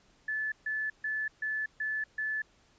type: tone bursts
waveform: sine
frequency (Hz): 1736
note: A6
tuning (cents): -24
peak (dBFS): -30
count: 6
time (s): 0.28-2.42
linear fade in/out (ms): 5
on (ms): 240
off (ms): 140
effects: pink hiss -65 dBFS RMS until 2.78 s + resampled to 16000 Hz